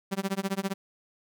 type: tone with tremolo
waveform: sawtooth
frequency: 194.5 Hz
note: G3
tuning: 13 cents flat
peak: -21 dBFS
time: 0.11-0.74 s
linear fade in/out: 20 ms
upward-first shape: sine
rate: 15 Hz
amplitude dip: 100%
effects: none